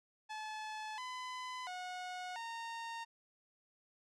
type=tone with pitch steps; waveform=sawtooth; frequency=862 / 1010 / 729 / 921 Hz; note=A5 / B5 / F#5 / A#5; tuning=-36 / +39 / -26 / -21 cents; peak=-38 dBFS; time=0.29-3.05 s; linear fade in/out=20 ms; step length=690 ms; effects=low-pass 6000 Hz 12 dB/octave